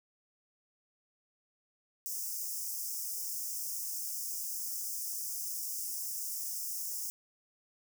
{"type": "high-pass noise", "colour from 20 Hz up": "white", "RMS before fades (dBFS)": -38, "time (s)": [2.06, 7.1], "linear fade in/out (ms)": 0, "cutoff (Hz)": 5100, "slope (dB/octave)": 96, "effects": []}